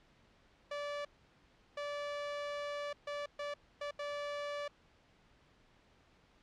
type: tone bursts at uneven times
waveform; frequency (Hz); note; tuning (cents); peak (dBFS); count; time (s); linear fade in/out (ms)
sawtooth; 580; D5; -22; -34; 6; 0.71-1.05 / 1.77-2.93 / 3.07-3.26 / 3.39-3.54 / 3.81-3.91 / 3.99-4.68; 5
effects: pink hiss -67 dBFS RMS until 6.42 s + low-pass 4000 Hz 12 dB/octave